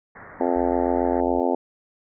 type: low-pass noise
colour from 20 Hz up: white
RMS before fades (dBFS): -43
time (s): 0.15-1.21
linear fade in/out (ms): 10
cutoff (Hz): 2000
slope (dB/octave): 96
type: harmonic tone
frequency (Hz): 87.31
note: F2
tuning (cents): 0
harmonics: 3 / 4 / 5 / 6 / 7 / 8 / 9 / 10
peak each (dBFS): -25 / -26 / -27 / -28 / -28 / -29 / -30 / -30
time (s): 0.4-1.55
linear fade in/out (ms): 5
type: tone with pitch glide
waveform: sine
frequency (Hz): 63 to 63.99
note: B1 to C2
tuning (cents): +35 to -38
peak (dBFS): -35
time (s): 0.56-1.4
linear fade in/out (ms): 0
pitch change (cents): +27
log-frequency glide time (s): 0.92-1.18
effects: none